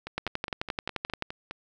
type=two click trains; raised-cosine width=0.3 ms; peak=-13 / -20 dBFS; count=13 / 8; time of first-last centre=0.18-1.223 / 0.07-1.51 s; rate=11.5 / 4.86 Hz; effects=none